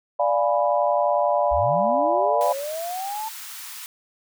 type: chord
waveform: sine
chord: D diminished seventh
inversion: none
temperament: equal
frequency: 587.3 / 698.5 / 830.6 / 987.8 Hz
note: D5 / F5 / Ab5 / Cb6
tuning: 0 / 0 / 0 / 0 cents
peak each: -21 / -23 / -26 / -25 dBFS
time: 0.19-2.53 s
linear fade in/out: 10 ms
type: linear sweep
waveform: sine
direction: up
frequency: 50.7 to 894 Hz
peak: -27 dBFS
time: 1.51-3.29 s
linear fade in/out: 10 ms
type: high-pass noise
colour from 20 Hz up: white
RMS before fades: -37 dBFS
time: 2.41-3.86 s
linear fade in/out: 0 ms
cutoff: 870 Hz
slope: 48 dB/octave
effects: none